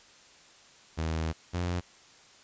sawtooth tone pair in turn, 80.2 / 88.28 Hz, E2 / F2, -47 / +19 cents, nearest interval major second, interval 166 cents, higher second, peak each -25 dBFS, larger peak neither, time 0.97-1.33 / 1.53-1.81 s, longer first, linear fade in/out 20 ms, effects white hiss -56 dBFS RMS until 2.43 s + resampled to 16000 Hz

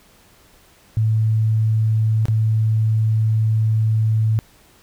sine tone with dropouts, 110 Hz, A2, in tune, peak -14 dBFS, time 0.97-4.39 s, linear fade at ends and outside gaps 0 ms, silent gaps 2.255-2.283 s, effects pink hiss -52 dBFS RMS until 4.82 s

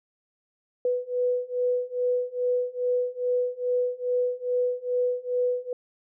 sine beating tone pair, 493.9 / 496.3 Hz, B4 / B4, 0 / +8 cents, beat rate 2.4 Hz, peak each -27 / -26 dBFS, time 0.85-5.73 s, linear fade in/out 2 ms, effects none

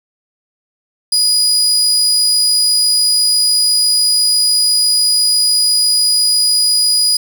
30% pulse tone, 4923 Hz, D#8, 19 cents flat, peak -7 dBFS, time 1.12-7.17 s, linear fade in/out 5 ms, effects 8-bit

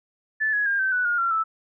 sine tone with pitch steps, 1745 / 1675.9 / 1609.4 / 1545.7 / 1484.4 / 1425.6 / 1369.1 / 1314.8 Hz, A6 / G#6 / G6 / G6 / F#6 / F6 / F6 / E6, -15 / +15 / +45 / -25 / +5 / +35 / -35 / -5 cents, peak -20 dBFS, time 0.4-1.44 s, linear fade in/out 20 ms, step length 130 ms, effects none

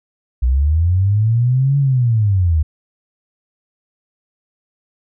sine linear two-way sweep, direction up then down, 59 to 142.2 to 74.2 Hz, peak -11 dBFS, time 0.42-2.63 s, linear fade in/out 10 ms, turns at 1.78 s, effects none

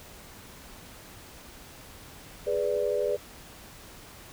sine chord, G# diminished, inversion none, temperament equal, 415.3 / 493.9 / 587.3 Hz, G#4 / B4 / D5, 0 / 0 / 0 cents, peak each -29 dBFS, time 2.46-3.17 s, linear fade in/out 20 ms, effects pink hiss -48 dBFS RMS until 4.32 s

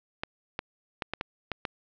clicks, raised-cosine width 0.3 ms, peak -14 dBFS, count 7, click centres 0.235 / 0.591 / 1.022 / 1.136 / 1.211 / 1.517 / 1.652 s, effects low-pass 4000 Hz 12 dB/octave

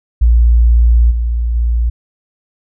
sine tone with level steps, 58.27 Hz, A#1, in tune, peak -5 / -12 / -10 dBFS, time 0.21-1.9 s, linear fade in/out 10 ms, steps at 1.1 / 1.54 s, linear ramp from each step 20 ms, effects none

